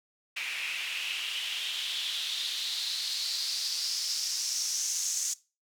white noise with band-pass filter sweep, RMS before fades -33 dBFS, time 0.36-5.34 s, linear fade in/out 10 ms, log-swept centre 2400 to 6600 Hz, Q 4.4, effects noise-tail reverb RT60 0.3 s tail -20 dB re dry

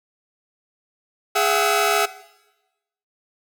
sawtooth tone cluster, 413.8 / 679 / 752 / 1289 Hz, G#4 / F5 / F#5 / E6, -6 / -49 / +28 / -39 cents, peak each -19 dBFS, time 1.35-2.06 s, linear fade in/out 10 ms, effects noise-tail reverb RT60 1.0 s tail -17 dB re dry

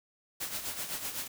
white noise with tremolo, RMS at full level -35 dBFS, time 0.4-1.28 s, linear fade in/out 10 ms, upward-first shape sine, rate 7.9 Hz, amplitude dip 60%, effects none

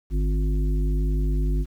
harmonic tone with a mistuned harmonic, 50.7 Hz, G#1, 41 cents flat, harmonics 1 / 3 / 5 / 7, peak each -20 / -30 / -34 / -37 dBFS, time 0.1-1.66 s, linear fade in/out 50 ms, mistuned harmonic 5, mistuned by +59 cents, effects 9-bit

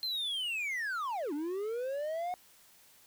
triangle linear two-way sweep, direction down then up, 4186 to 280 to 734 Hz, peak -31 dBFS, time 0.03-2.34 s, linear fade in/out 0 ms, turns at 1.33 s, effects white hiss -61 dBFS RMS until 3.06 s

